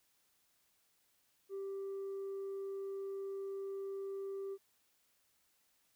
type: tone with tanh clipping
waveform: sine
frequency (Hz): 391.5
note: G4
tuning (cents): -2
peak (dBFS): -40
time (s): 1.49-4.58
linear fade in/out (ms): 50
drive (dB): 1
effects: white hiss -75 dBFS RMS until 5.95 s